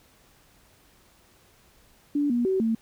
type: tone with pitch steps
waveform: sine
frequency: 289.7 / 240.1 / 379.9 / 225.1 Hz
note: D4 / B3 / F#4 / A3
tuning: -24 / -49 / +46 / +40 cents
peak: -21 dBFS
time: 2.15-2.75 s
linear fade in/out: 5 ms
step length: 150 ms
effects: pink hiss -59 dBFS RMS until 2.81 s